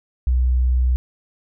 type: tone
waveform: sine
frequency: 62.6 Hz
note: B1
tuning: 24 cents sharp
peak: -14 dBFS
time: 0.27-0.96 s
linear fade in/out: 0 ms
effects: none